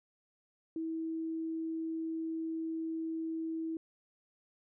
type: tone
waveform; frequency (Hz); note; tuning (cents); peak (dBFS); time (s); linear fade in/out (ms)
sine; 324; E4; -30; -34; 0.76-3.77; 2
effects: none